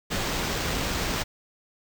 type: noise with sample-and-hold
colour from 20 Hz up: pink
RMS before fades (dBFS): -28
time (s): 0.1-1.24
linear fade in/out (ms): 20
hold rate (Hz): 11025
effects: none